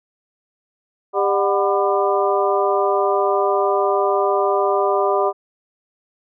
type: harmonic tone with a mistuned harmonic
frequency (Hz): 199.6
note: G3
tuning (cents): +32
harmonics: 2 / 3 / 4 / 5 / 6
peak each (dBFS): -19 / -21 / -22 / -23 / -24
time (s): 1.13-5.33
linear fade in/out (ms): 50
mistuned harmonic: 4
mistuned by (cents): -120
effects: none